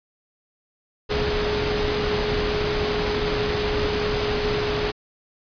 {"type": "tone in noise", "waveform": "sine", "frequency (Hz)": 418.9, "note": "G#4", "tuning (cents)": 15, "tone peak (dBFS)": -24, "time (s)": [1.09, 4.92], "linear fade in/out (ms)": 20, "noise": "pink", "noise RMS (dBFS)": -25, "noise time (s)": [1.09, 4.92], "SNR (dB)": -2, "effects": ["resampled to 11025 Hz"]}